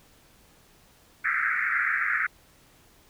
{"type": "band-pass noise", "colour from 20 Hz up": "pink", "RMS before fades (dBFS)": -26, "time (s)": [1.24, 2.27], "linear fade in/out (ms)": 10, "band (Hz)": [1300, 2200], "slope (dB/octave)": 96, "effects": ["pink hiss -58 dBFS RMS until 3.09 s"]}